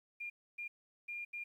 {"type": "tone bursts at uneven times", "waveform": "sine", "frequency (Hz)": 2407, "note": "D7", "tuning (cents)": 42, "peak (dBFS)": -40, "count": 4, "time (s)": [[0.2, 0.3], [0.58, 0.68], [1.08, 1.25], [1.33, 1.44]], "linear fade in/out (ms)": 10, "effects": ["12-bit"]}